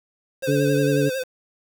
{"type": "tone with vibrato", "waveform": "square", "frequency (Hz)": 522, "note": "C5", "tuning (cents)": -4, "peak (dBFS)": -24, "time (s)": [0.42, 1.24], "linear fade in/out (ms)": 20, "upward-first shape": "sine", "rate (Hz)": 11, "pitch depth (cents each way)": 53}
{"type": "harmonic tone", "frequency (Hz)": 143.3, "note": "D3", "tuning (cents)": -42, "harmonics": [1, 2, 3], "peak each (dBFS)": [-22, -22, -22], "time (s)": [0.47, 1.1], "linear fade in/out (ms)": 20}
{"effects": ["7-bit"]}